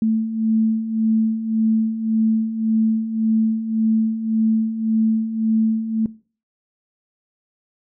sine beating tone pair, 220 / 221.8 Hz, A3 / A3, 0 / +14 cents, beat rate 1.8 Hz, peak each -24 / -18 dBFS, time 0.02-6.06 s, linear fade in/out 2 ms, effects noise-tail reverb RT60 0.4 s tail -20 dB re dry

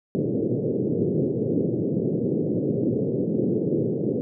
white band-pass noise, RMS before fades -24 dBFS, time 0.15-4.21 s, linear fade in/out 0 ms, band 110 to 470 Hz, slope 48 dB/octave, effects none

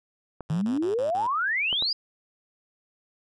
clicks, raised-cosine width 1 ms, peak -22 dBFS, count 3, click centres 0.407 / 1.728 / 1.824 s
5% pulse tone bursts, 107.4 Hz, A2, 41 cents flat, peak -28 dBFS, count 5, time 0.49-1.272 s, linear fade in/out 10 ms, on 130 ms, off 33 ms
sine exponential sweep, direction up, 147.8 to 5030 Hz, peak -23 dBFS, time 0.5-1.93 s, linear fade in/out 5 ms
effects resampled to 22050 Hz

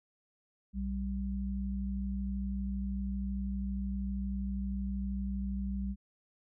sine tone pair together, 61.1 / 196 Hz, B1 / G3, -18 / 0 cents, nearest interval octave + minor sixth, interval 2018 cents, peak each -35 / -35 dBFS, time 0.73-5.96 s, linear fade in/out 50 ms, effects none

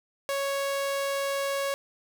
sawtooth tone, 554.4 Hz, C#5, in tune, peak -23 dBFS, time 0.29-1.74 s, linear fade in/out 0 ms, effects none

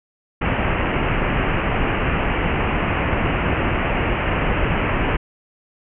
pink low-pass noise, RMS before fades -20 dBFS, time 0.41-5.17 s, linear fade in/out 10 ms, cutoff 2900 Hz, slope 96 dB/octave, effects none

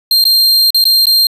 45% pulse tone with dropouts, 4186 Hz, C8, in tune, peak -6 dBFS, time 0.11-1.27 s, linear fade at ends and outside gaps 2 ms, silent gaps 0.241-0.252 / 0.705-0.745 / 0.841-0.853 / 1.056-1.068 s, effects resampled to 32000 Hz + 8-bit

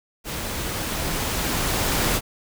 pink noise with level ramp, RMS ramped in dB -30 to -21 dBFS, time 0.24-2.21 s, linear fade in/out 50 ms, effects none

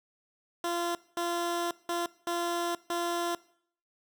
15% pulse tone bursts at uneven times, 344.3 Hz, F4, 25 cents flat, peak -23 dBFS, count 5, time 0.64-0.95 / 1.17-1.71 / 1.89-2.06 / 2.27-2.75 / 2.9-3.35 s, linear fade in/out 2 ms, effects noise-tail reverb RT60 0.6 s tail -20 dB re dry

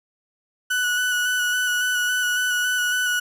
35% pulse tone with vibrato, 1480 Hz, F#6, in tune, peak -18 dBFS, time 0.7-3.2 s, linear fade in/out 10 ms, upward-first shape square, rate 3.6 Hz, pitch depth 15 cents each way, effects none

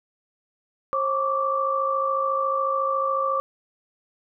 sine tone cluster, 537 / 1115 / 1169 Hz, C5 / C#6 / D6, +45 / +10 / -8 cents, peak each -26 / -30 / -23 dBFS, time 0.93-3.4 s, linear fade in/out 0 ms, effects none

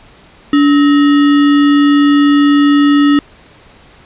sine tone with sample-and-hold, 287.9 Hz, D4, 34 cents flat, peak -5 dBFS, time 0.53-3.19 s, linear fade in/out 2 ms, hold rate 1575 Hz, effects pink hiss -42 dBFS RMS until 4.05 s + resampled to 8000 Hz

